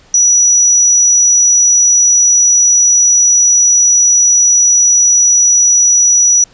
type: tone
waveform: sine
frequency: 5870 Hz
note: F#8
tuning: 15 cents flat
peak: -5 dBFS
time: 0.14-6.44 s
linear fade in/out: 2 ms
effects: pink hiss -45 dBFS RMS until 6.53 s + resampled to 16000 Hz